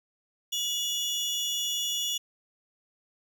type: tone pair together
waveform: 30% pulse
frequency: 2887 / 3429 Hz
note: F#7 / A7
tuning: -43 / -45 cents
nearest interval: minor third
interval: 298 cents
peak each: -28 dBFS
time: 0.52-2.18 s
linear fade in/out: 10 ms
effects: none